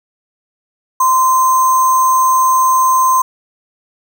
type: tone with sample-and-hold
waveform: sine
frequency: 1035 Hz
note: C6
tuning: 19 cents flat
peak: -8 dBFS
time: 1-3.22 s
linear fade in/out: 5 ms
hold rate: 7350 Hz
effects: none